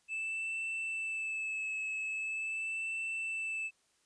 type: tone with vibrato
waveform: triangle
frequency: 2627 Hz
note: E7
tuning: 7 cents flat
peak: -33 dBFS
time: 0.08-3.71 s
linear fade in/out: 50 ms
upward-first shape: sine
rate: 0.42 Hz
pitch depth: 25 cents each way
effects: white hiss -72 dBFS RMS until 4.05 s + resampled to 22050 Hz